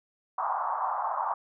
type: band-pass noise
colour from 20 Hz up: pink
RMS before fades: -30 dBFS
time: 0.38-1.34 s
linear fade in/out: 5 ms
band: 740 to 1200 Hz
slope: 48 dB/octave
effects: none